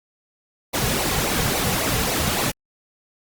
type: noise with flanger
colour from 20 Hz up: pink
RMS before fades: -22 dBFS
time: 0.73-2.52 s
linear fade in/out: 20 ms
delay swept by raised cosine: 0.58 to 3.38 ms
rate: 3.6 Hz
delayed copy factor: -0.65
effects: Opus 48 kbps